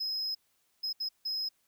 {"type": "tone bursts at uneven times", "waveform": "triangle", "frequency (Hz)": 5110, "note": "D#8", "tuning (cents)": 45, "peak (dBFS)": -30, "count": 4, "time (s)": [[0, 0.35], [0.83, 0.93], [1, 1.09], [1.25, 1.49]], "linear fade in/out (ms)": 10, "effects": ["white hiss -73 dBFS RMS until 1.67 s"]}